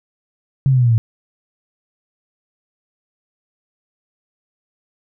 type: exponential sweep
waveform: sine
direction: down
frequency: 138.59 to 110 Hz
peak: -10 dBFS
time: 0.66-0.98 s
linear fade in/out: 0 ms
effects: none